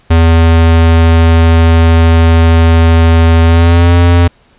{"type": "tone with pitch glide", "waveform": "square", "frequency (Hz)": [82.41, 86.56], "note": ["E2", "F2"], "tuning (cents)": [0, -15], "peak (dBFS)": -4, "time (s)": [0.1, 4.28], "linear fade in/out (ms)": 10, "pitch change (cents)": 85, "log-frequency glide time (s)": [3.44, 3.94], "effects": ["pink hiss -48 dBFS RMS until 4.58 s", "resampled to 8000 Hz"]}